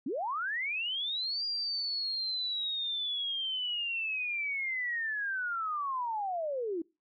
sine linear two-way sweep, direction up then down, 223.2 to 4810 to 312.6 Hz, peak -31 dBFS, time 0.06-6.82 s, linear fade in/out 5 ms, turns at 1.45 s, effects noise-tail reverb RT60 0.3 s tail -25 dB re dry

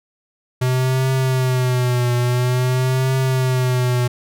square tone with vibrato, 126.8 Hz, B2, 46 cents sharp, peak -16 dBFS, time 0.61-4.08 s, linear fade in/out 10 ms, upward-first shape triangle, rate 0.49 Hz, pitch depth 72 cents each way, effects none

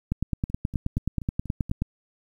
two click trains, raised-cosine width 5 ms, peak -23 / -12 dBFS, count 6 / 17, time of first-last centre 0.5-1.696 / 0.12-1.82 s, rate 4.18 / 9.41 Hz, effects 9-bit

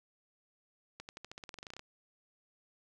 accelerating click train, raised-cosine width 0.2 ms, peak -28 dBFS, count 16, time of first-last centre 1-1.794 s, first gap 89 ms, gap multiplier 0.92, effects none

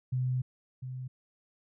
sine tone pair in turn, 127.4 / 128.51 Hz, C3 / C3, -46 / -31 cents, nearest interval unison, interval 15 cents, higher second, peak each -27 / -36 dBFS, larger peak first, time 0.12-0.42 / 0.82-1.08 s, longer first, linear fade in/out 10 ms, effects none

